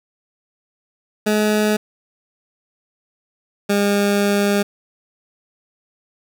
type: tone pair in turn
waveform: 20% pulse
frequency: 212.1 / 202.6 Hz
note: G#3 / G#3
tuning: +37 / -43 cents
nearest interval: minor second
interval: 80 cents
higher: first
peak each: -10 dBFS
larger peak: neither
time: 1.26-1.77 / 3.69-4.63 s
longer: second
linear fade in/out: 10 ms
effects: none